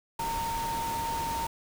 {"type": "tone in noise", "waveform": "sine", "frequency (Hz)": 918, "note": "A#5", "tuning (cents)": -27, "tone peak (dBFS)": -30, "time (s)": [0.19, 1.47], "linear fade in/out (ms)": 5, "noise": "pink", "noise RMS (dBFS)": -37, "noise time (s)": [0.19, 1.47], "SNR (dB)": 4, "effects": []}